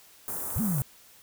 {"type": "band-stop noise", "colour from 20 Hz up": "white", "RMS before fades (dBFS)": -34, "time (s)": [0.28, 0.82], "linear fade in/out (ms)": 0, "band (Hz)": [1300, 8400], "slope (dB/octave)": 24}
{"type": "clicks", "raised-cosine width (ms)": 0.2, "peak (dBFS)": -31, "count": 6, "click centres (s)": [0.298, 0.369, 0.403, 0.504, 0.583, 0.784]}
{"type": "linear two-way sweep", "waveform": "sine", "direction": "up then down", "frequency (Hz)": [51.91, 231.4, 121], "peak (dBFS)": -25, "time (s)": [0.56, 0.82], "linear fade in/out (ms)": 0, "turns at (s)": 0.61}
{"effects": ["white hiss -55 dBFS RMS until 1.22 s"]}